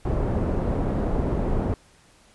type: low-pass noise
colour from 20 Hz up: pink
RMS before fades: -24 dBFS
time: 0.05-1.74 s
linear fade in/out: 2 ms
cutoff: 600 Hz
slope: 12 dB/octave
effects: pink hiss -56 dBFS RMS until 2.34 s + resampled to 24000 Hz